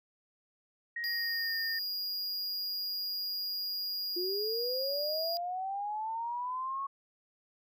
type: tone with pitch glide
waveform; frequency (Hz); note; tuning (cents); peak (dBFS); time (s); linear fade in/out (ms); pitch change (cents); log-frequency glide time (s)
sine; 1881 to 1820.1; A#6 to A#6; +15 to -42; -34; 0.96-1.79; 5; -57; 1.1-1.56
type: tone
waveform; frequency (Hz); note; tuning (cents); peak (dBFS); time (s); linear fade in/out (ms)
square; 4855; D#8; -43; -34; 1.04-5.37; 0
type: linear sweep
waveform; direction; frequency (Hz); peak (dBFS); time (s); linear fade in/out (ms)
sine; up; 346.5 to 1108.7; -33; 4.16-6.87; 10
effects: none